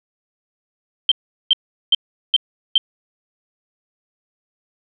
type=tone bursts; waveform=sine; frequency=3136 Hz; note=G7; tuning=in tune; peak=-9 dBFS; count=5; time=1.09-2.78 s; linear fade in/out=2 ms; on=26 ms; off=390 ms; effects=none